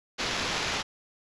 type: noise with sample-and-hold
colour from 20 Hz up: white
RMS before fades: -30 dBFS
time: 0.18-0.83 s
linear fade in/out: 20 ms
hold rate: 8820 Hz
effects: resampled to 22050 Hz

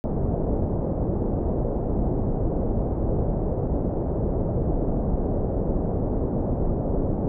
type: low-pass noise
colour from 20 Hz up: pink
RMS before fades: -24 dBFS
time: 0.04-7.28 s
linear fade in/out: 0 ms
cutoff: 640 Hz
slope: 24 dB/octave
effects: none

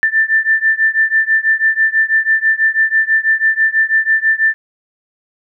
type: beating tone pair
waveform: sine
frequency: 1773 / 1779.1 Hz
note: A6 / A6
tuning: +13 / +19 cents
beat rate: 6.1 Hz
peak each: -13 / -14 dBFS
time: 0.03-4.54 s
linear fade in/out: 0 ms
effects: none

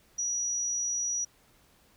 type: tone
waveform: sine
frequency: 5820 Hz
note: F#8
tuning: 29 cents flat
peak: -28 dBFS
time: 0.18-1.25 s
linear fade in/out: 10 ms
effects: pink hiss -63 dBFS RMS until 1.96 s

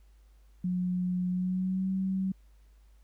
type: tone with pitch glide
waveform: sine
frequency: 180.8 to 190.23 Hz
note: F#3 to F#3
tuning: -40 to +48 cents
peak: -27 dBFS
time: 0.64-2.32 s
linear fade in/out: 5 ms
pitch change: +88 cents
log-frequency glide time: 1.29-1.9 s
effects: added 51 Hz sine -55 dBFS peak until 3.03 s + pink hiss -72 dBFS RMS until 3.03 s

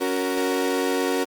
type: chord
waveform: 35% pulse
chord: F# major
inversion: second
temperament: equal with one note detuned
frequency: 278.5 / 370 / 466.2 Hz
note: C#4 / F#4 / A#4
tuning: +8 / 0 / 0 cents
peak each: -24 dBFS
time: 0-1.25 s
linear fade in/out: 20 ms
effects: Opus 32 kbps

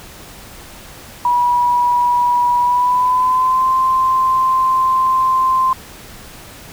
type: tone with pitch glide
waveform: sine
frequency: 972 to 1041.8 Hz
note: B5 to C6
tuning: -28 to -8 cents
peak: -11 dBFS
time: 1.25-5.73 s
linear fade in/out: 2 ms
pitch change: +120 cents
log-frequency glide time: 2.59-3.69 s
effects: pink hiss -37 dBFS RMS until 6.72 s

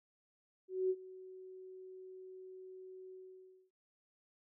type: tone with ADSR envelope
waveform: sine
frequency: 373.6 Hz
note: F#4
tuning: 17 cents sharp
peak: -29 dBFS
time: 0.68-3.71 s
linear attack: 220 ms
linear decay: 51 ms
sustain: -20 dB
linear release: 580 ms
effects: none

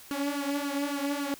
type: tone with flanger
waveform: sawtooth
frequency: 283.6 Hz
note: C#4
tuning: 40 cents sharp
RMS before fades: -31 dBFS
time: 0.11-1.34 s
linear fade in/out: 0 ms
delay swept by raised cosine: 0.67 to 3.97 ms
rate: 3.6 Hz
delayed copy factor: +0.7
effects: white hiss -50 dBFS RMS until 1.39 s

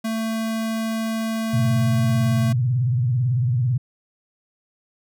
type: tone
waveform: square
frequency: 223.3 Hz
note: A3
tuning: 26 cents sharp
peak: -23 dBFS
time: 0.04-2.53 s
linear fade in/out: 10 ms
type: tone with vibrato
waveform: sine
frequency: 123.47 Hz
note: B2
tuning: in tune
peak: -17 dBFS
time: 1.53-3.78 s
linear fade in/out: 10 ms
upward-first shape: sine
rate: 18 Hz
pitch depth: 160 cents each way
effects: none

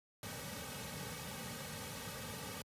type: noise with comb filter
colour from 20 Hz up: pink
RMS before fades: -45 dBFS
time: 0.23-2.62 s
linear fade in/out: 2 ms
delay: 2.9 ms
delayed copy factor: -0.85
effects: high-pass 80 Hz 12 dB/octave + resampled to 32000 Hz

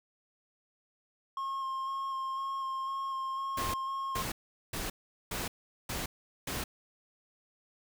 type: tone with vibrato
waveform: triangle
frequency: 1073 Hz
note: C6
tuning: 43 cents sharp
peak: -31 dBFS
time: 1.37-4.22 s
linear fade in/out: 2 ms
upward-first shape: square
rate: 2 Hz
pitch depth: 12 cents each way
type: noise bursts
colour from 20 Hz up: pink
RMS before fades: -36 dBFS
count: 6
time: 3.57-6.64 s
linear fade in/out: 5 ms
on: 170 ms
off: 410 ms
effects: none

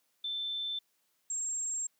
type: tone pair in turn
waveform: sine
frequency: 3540 / 7492 Hz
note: A7 / A#8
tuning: +10 / +8 cents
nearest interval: octave + minor second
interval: 1298 cents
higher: second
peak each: -33 / -32 dBFS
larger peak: second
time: 0.24-0.79 / 1.3-1.87 s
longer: second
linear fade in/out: 5 ms
effects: white hiss -75 dBFS RMS until 1.99 s + high-pass 150 Hz 12 dB/octave

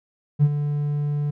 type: tone with ADSR envelope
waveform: triangle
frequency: 146.4 Hz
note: D3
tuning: 5 cents flat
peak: -7 dBFS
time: 0.39-1.31 s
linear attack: 44 ms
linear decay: 46 ms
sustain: -12 dB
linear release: 12 ms
effects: tanh soft clip ceiling -9 dBFS

